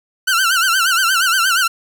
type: tone with vibrato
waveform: sawtooth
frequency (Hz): 1445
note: F#6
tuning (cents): -41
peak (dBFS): -9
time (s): 0.27-1.68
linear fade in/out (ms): 10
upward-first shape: sine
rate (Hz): 8.5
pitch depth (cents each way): 140
effects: none